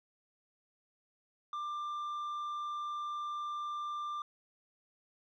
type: tone with tanh clipping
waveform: sine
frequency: 1188 Hz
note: D6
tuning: 20 cents sharp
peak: -37 dBFS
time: 1.53-4.22 s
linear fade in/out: 2 ms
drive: 5 dB
effects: none